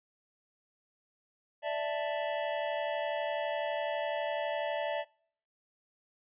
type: chord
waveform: square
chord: D suspended second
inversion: none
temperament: equal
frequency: 587.3 / 659.3 / 880 Hz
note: D5 / E5 / A5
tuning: 0 / 0 / 0 cents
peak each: -35 / -36 / -39 dBFS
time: 1.62-5.05 s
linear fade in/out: 50 ms
effects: noise-tail reverb RT60 0.6 s tail -26 dB re dry + resampled to 8000 Hz